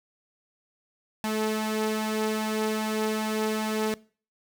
sawtooth tone pair together, 216.3 / 435.1 Hz, A3 / A4, -29 / -19 cents, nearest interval octave, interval 1210 cents, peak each -23 / -27 dBFS, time 1.24-3.94 s, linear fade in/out 0 ms, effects noise-tail reverb RT60 0.4 s tail -22 dB re dry

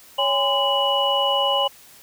sine tone cluster, 558 / 814 / 1025 / 2938 Hz, C#5 / G#5 / C6 / F#7, +11 / -35 / -36 / -13 cents, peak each -23 / -24 / -25 / -21 dBFS, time 0.18-1.68 s, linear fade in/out 10 ms, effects white hiss -48 dBFS RMS until 2.02 s

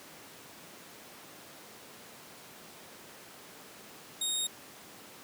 20% pulse tone, 3729 Hz, A#7, in tune, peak -24 dBFS, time 4.21-4.47 s, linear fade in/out 5 ms, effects pink hiss -50 dBFS RMS until 5.23 s + high-pass 200 Hz 12 dB/octave

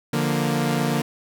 sawtooth chord, Bb major, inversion first, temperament equal, 146.83 / 174.61 / 233.1 Hz, D3 / F3 / Bb3, 0 / 0 / 0 cents, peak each -20 / -23 / -20 dBFS, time 0.13-1.02 s, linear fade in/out 5 ms, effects none

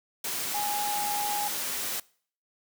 sine tone in noise, 827 Hz, G#5, 8 cents flat, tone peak -29 dBFS, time 0.54-1.48 s, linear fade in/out 5 ms, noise white, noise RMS -32 dBFS, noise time 0.24-2 s, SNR 0 dB, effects noise-tail reverb RT60 0.5 s tail -23 dB re dry + high-pass 150 Hz 12 dB/octave

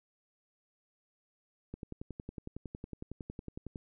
click train, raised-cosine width 3 ms, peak -28 dBFS, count 23, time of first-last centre 1.74-3.758 s, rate 10.9 Hz, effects none

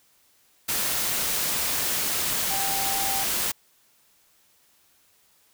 sine tone in noise, 784 Hz, G5, in tune, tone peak -30 dBFS, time 2.5-3.24 s, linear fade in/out 10 ms, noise white, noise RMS -26 dBFS, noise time 0.68-3.52 s, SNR -7 dB, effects white hiss -62 dBFS RMS until 5.53 s

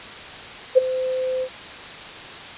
sine tone with ADSR envelope, 515 Hz, C5, 28 cents flat, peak -6 dBFS, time 0.75-1.49 s, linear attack 27 ms, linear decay 15 ms, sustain -15 dB, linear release 67 ms, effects white hiss -36 dBFS RMS until 2.57 s + resampled to 8000 Hz

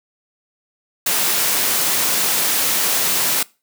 white high-pass noise, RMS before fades -18 dBFS, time 1.06-3.43 s, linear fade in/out 5 ms, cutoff 160 Hz, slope 12 dB/octave, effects noise-tail reverb RT60 0.3 s tail -23 dB re dry

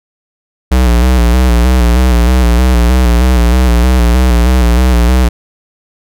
square tone with vibrato, 61.1 Hz, B1, 18 cents flat, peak -6 dBFS, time 0.71-5.29 s, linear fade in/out 10 ms, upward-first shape square, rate 3.2 Hz, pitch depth 61 cents each way, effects none

